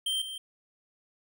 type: tone pair in turn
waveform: square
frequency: 3143 / 3143 Hz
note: G7 / G7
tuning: +4 / +4 cents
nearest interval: unison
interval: 0 cents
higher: neither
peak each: -28 / -37 dBFS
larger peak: first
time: 0.06-0.22 / 0.22-0.38 s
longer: neither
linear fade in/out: 5 ms
effects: none